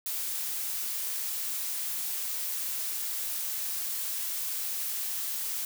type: noise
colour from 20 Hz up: blue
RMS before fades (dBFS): -33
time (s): 0.06-5.65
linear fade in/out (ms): 2
effects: none